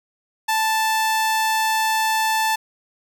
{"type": "tone", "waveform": "sawtooth", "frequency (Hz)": 880, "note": "A5", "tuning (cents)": 0, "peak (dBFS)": -14, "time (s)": [0.48, 2.56], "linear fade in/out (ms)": 10, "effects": []}